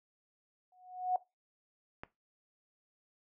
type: tone with exponential growth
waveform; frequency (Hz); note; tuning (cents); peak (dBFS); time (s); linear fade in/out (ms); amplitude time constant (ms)
sine; 733; F#5; -16; -25; 0.72-1.16; 2; 94
type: click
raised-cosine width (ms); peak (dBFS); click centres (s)
0.5; -27; 2.035
effects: noise-tail reverb RT60 0.2 s tail -18 dB re dry